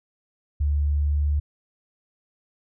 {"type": "tone with pitch glide", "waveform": "sine", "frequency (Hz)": [72.8, 73.26], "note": ["D2", "D2"], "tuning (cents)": [-15, -4], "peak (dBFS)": -19, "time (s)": [0.6, 1.4], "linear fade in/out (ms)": 10, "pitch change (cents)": 11, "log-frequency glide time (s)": [0.84, 1.29], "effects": []}